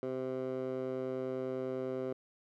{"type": "tone with band-pass filter", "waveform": "15% pulse", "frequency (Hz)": 130, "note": "C3", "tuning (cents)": -11, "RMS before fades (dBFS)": -37, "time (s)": [0.03, 2.13], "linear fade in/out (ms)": 0, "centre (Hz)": 460, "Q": 1.6, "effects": []}